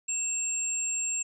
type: tone pair together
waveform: sine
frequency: 2662 / 7443 Hz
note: E7 / A#8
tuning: +16 / -4 cents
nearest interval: octave + tritone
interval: 1780 cents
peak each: -37 / -28 dBFS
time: 0.08-1.23 s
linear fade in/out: 10 ms
effects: none